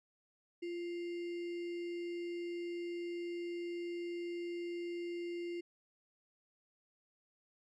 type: tone with sample-and-hold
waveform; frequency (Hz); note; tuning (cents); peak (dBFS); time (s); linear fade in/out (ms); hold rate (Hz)
sine; 345.9; F4; -17; -38; 0.62-5.61; 10; 2450
effects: low-pass 4000 Hz 12 dB/octave